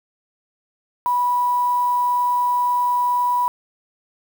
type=tone with quantisation; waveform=sine; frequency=981 Hz; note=B5; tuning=12 cents flat; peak=-16 dBFS; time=1.06-3.48 s; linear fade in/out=0 ms; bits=6; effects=none